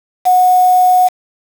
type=tone with quantisation; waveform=sine; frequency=732 Hz; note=F#5; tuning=19 cents flat; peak=-6 dBFS; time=0.25-1.09 s; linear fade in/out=20 ms; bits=4; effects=none